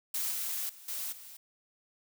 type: noise with level steps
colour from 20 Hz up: blue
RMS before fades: -33 / -35 / -52 / -37 / -49 dBFS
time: 0.14-1.37 s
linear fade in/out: 5 ms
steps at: 0.31 / 0.69 / 0.88 / 1.12 s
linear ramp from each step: 5 ms
effects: none